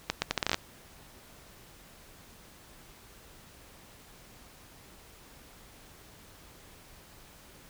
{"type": "accelerating click train", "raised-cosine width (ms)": 0.2, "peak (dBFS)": -9, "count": 10, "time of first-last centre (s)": [0.1, 0.544], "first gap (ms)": 120, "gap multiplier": 0.75, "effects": ["pink hiss -54 dBFS RMS until 7.69 s"]}